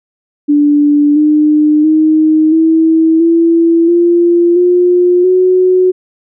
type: tone with pitch steps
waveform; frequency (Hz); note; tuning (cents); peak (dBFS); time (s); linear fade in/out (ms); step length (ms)
sine; 292.4 / 302.2 / 312.3 / 322.8 / 333.6 / 344.7 / 356.3 / 368.2; D4 / D4 / D#4 / E4 / E4 / F4 / F4 / F#4; -7 / +50 / +7 / -36 / +21 / -23 / +35 / -8; -5; 0.48-5.92; 20; 680
effects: none